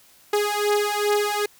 sawtooth beating tone pair, 413.3 / 415.8 Hz, G#4 / G#4, -8 / +2 cents, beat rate 2.5 Hz, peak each -19 dBFS, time 0.33-1.46 s, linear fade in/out 5 ms, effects white hiss -54 dBFS RMS until 1.59 s

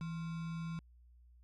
sine tone with sample-and-hold, 164.81 Hz, E3, in tune, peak -38 dBFS, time 0.01-0.79 s, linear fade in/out 0 ms, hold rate 1225 Hz, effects added 60 Hz sine -59 dBFS peak until 1.43 s + low-pass 5000 Hz 12 dB/octave

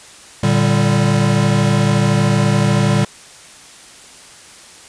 square chord, G minor, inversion first, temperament equal with one note detuned, 114.87 / 146.83 / 196 Hz, Bb2 / D3 / G3, -25 / 0 / 0 cents, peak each -17 dBFS, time 0.43-3.05 s, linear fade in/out 5 ms, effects white hiss -40 dBFS RMS until 4.88 s + resampled to 22050 Hz

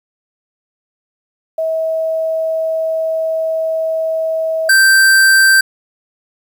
sine / square tone pair in turn, 644 / 1563.9 Hz, E5 / G6, -41 / -5 cents, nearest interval octave + minor third, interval 1536 cents, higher second, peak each -14 / -7 dBFS, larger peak second, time 1.58-4.69 / 4.69-5.61 s, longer first, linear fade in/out 5 ms, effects 8-bit

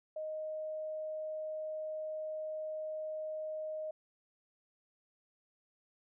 sine tone, 622.3 Hz, D#5, in tune, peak -37 dBFS, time 0.16-3.91 s, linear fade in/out 5 ms, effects none

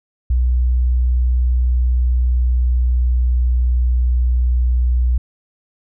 sine tone with pitch glide, 61.74 to 61.31 Hz, B1 to B1, 0 to -12 cents, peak -12 dBFS, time 0.3-5.18 s, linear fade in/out 5 ms, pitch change -12 cents, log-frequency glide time 1.45-3.64 s, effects none

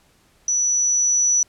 sine tone with level ramp, 5920 Hz, F#8, in tune, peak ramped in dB -17 to -14 dBFS, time 0.48-1.43 s, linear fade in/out 2 ms, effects pink hiss -58 dBFS RMS until 1.48 s + low-pass 12000 Hz 12 dB/octave

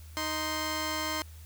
10% pulse tone pair together, 311.1 / 1046.4 Hz, D#4 / C6, 0 / 0 cents, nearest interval octave + major sixth, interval 2100 cents, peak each -25 dBFS, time 0.17-1.22 s, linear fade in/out 0 ms, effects added 79 Hz sine -45 dBFS peak until 1.45 s + white hiss -57 dBFS RMS until 1.45 s

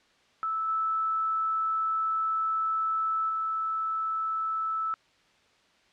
sine tone with level steps, 1312 Hz, E6, 9 cents flat, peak -27 / -25 / -27 dBFS, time 0.43-4.94 s, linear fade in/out 0 ms, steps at 0.68 / 3.29 s, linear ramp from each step 5 ms, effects white hiss -63 dBFS RMS until 5.92 s + low-pass 4000 Hz 12 dB/octave

